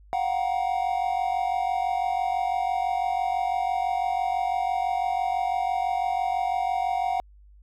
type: tone cluster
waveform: triangle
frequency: 712 / 758 / 945 Hz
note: F5 / F#5 / A#5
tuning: +33 / +42 / +23 cents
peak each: -25 / -24 / -33 dBFS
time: 0.13-7.2 s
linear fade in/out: 0 ms
effects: added 50 Hz sine -49 dBFS peak until 7.62 s

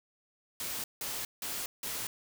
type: noise bursts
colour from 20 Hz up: white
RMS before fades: -37 dBFS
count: 4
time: 0.6-2.07 s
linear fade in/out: 2 ms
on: 240 ms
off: 170 ms
effects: none

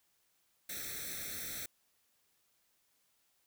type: noise with comb filter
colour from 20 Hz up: white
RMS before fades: -42 dBFS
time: 0.69-1.66 s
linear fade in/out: 5 ms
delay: 0.51 ms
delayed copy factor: +0.95
effects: white hiss -75 dBFS RMS until 3.46 s

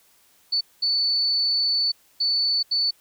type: tone bursts at uneven times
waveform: sine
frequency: 4483 Hz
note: C#8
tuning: 19 cents sharp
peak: -19 dBFS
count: 4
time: 0.52-0.61 / 0.82-1.92 / 2.2-2.63 / 2.71-2.91 s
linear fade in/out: 10 ms
effects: white hiss -59 dBFS RMS until 3 s

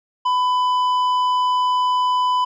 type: tone with tanh clipping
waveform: sine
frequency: 1000 Hz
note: B5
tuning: 21 cents sharp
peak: -17 dBFS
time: 0.25-2.45 s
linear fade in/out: 10 ms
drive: 8 dB
effects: none

